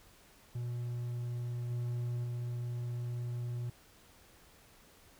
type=tone with level steps; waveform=triangle; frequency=120.7 Hz; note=B2; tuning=39 cents flat; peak=-33 / -31 / -33 dBFS; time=0.55-3.7 s; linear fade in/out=5 ms; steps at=1.7 / 2.24 s; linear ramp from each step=5 ms; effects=pink hiss -61 dBFS RMS until 5.19 s